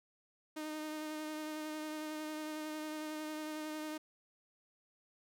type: tone with vibrato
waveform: sawtooth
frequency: 307.9 Hz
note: D#4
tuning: 18 cents flat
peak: -36 dBFS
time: 0.56-3.98 s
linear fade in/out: 10 ms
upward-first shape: sine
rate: 11 Hz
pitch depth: 16 cents each way
effects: none